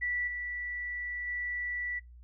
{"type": "tone with level steps", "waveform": "sine", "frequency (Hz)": 1960, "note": "B6", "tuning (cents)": -14, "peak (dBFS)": [-29, -34, -32], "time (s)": [0.01, 2], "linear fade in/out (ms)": 20, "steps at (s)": [0.27, 1.27], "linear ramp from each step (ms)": 10, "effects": ["noise-tail reverb RT60 0.2 s tail -24 dB re dry", "added 60 Hz sine -49 dBFS peak until 2.23 s"]}